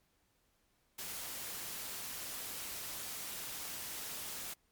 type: noise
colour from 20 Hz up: white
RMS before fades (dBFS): -43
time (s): 0.98-4.54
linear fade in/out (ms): 10
effects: pink hiss -75 dBFS RMS until 4.71 s + MP3 96 kbps